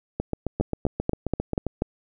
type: two click trains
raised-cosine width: 2 ms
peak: -12 / -9 dBFS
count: 12 / 6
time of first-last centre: 0.2-1.667 / 0.61-1.821 s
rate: 7.5 / 4.13 Hz
effects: none